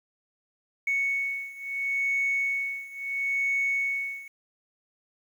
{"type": "beating tone pair", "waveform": "sine", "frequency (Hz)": [2217, 2217.74], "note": ["C#7", "C#7"], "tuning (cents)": [0, 0], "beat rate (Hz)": 0.74, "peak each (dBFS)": [-27, -29], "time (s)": [0.87, 4.28], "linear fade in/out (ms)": 5, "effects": ["tanh soft clip ceiling -19 dBFS", "9-bit"]}